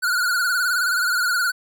square tone with vibrato, 1448 Hz, F#6, 38 cents flat, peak -19 dBFS, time 0.02-1.52 s, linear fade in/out 20 ms, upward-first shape sine, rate 19 Hz, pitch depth 76 cents each way, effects none

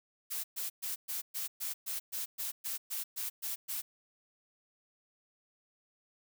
blue noise bursts, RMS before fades -37 dBFS, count 14, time 0.3-3.82 s, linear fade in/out 20 ms, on 140 ms, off 120 ms, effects none

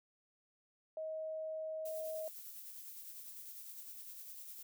sine tone, 632 Hz, D#5, 27 cents sharp, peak -39 dBFS, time 0.97-2.28 s, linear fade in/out 2 ms
violet noise with tremolo, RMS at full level -49 dBFS, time 1.85-4.63 s, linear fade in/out 5 ms, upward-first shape sine, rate 9.9 Hz, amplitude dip 35%
effects none

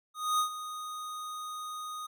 square tone with ADSR envelope, 1241 Hz, D#6, 5 cents flat, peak -25 dBFS, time 0.14-2.07 s, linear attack 250 ms, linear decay 99 ms, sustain -13 dB, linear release 13 ms, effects none

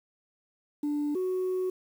sine tone pair in turn, 293.7 / 370 Hz, D4 / F#4, 0 / 0 cents, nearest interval major third, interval 400 cents, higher second, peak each -25 dBFS, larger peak neither, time 0.83-1.15 / 1.15-1.7 s, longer second, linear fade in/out 5 ms, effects tanh soft clip ceiling -24 dBFS + 9-bit

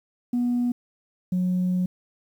sine tone pair in turn, 243.3 / 181.93 Hz, B3 / F#3, -26 / -29 cents, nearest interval perfect fourth, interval 503 cents, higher first, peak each -19 dBFS, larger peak neither, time 0.33-0.72 / 1.32-1.86 s, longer second, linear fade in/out 5 ms, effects tanh soft clip ceiling -18 dBFS + 9-bit

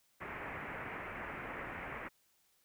white low-pass noise, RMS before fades -44 dBFS, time 0.2-2.09 s, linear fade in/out 20 ms, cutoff 2300 Hz, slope 48 dB/octave, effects white hiss -73 dBFS RMS until 2.64 s

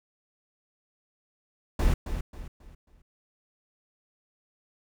brown noise with echo, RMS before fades -22 dBFS, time 1.79-1.94 s, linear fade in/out 5 ms, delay 270 ms, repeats 4, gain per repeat -9 dB, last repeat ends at 3.02 s, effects none

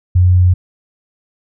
sine tone, 90.4 Hz, F#2, 40 cents flat, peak -6 dBFS, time 0.15-0.54 s, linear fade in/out 10 ms, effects none

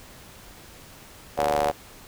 sawtooth ring-modulated tone, 74.5 Hz, D2, 25 cents sharp, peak -14 dBFS, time 1.37-1.72 s, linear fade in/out 20 ms, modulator 646 Hz, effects pink hiss -47 dBFS RMS until 2.07 s

